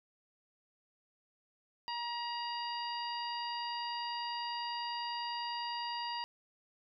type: harmonic tone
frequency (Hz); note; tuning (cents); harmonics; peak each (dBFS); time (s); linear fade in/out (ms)
950; A#5; +33; 1 / 2 / 3 / 4 / 5; -38 / -47 / -44 / -53 / -43; 1.88-6.24; 0
effects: none